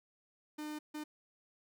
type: tone bursts at uneven times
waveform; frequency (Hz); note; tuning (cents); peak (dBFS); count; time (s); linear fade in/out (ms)
45% pulse; 302.5; D#4; -49; -40; 2; 0.58-0.79 / 0.94-1.04; 10
effects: none